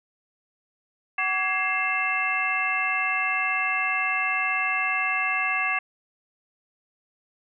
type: tone cluster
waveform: sine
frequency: 753 / 1149 / 1664 / 2115 / 2664 Hz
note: F#5 / D6 / G#6 / C7 / E7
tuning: +30 / -38 / +3 / +18 / +18 cents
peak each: -32 / -30 / -30 / -27 / -27 dBFS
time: 1.18-5.79 s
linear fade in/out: 5 ms
effects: none